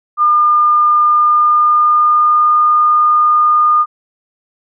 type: tone with pitch glide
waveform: sine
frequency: 1207 to 1218.2 Hz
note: D6 to D#6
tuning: +47 to -37 cents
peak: -7 dBFS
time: 0.17-3.86 s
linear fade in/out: 50 ms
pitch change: +16 cents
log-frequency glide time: 1.03-2.59 s
effects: none